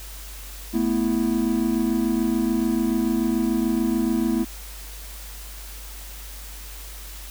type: chord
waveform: triangle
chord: A suspended second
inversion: none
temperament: equal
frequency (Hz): 220 / 246.9 / 329.6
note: A3 / B3 / E4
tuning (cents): 0 / 0 / 0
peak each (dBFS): -22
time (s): 0.73-4.45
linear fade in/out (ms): 20
effects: added 50 Hz sine -37 dBFS peak until 7.3 s + white hiss -41 dBFS RMS until 7.3 s